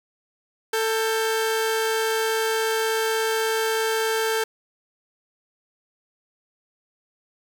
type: tone pair together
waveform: sawtooth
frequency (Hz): 444.2 / 1582.9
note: A4 / G6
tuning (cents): +16 / +16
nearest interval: octave + minor seventh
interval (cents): 2200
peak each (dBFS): -18 / -25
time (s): 0.73-4.44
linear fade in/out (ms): 5
effects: none